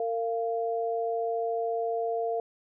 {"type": "tone pair together", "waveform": "sine", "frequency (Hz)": [456.8, 691.2], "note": ["A#4", "F5"], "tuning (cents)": [-35, -18], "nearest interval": "perfect fifth", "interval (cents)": 717, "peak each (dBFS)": [-29, -30], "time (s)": [0, 2.4], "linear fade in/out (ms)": 2, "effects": []}